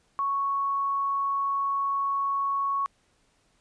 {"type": "tone", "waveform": "sine", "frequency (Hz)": 1108.7, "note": "C#6", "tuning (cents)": 0, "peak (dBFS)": -24, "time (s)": [0.19, 2.86], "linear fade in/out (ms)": 0, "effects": ["pink hiss -67 dBFS RMS until 3.6 s", "resampled to 22050 Hz"]}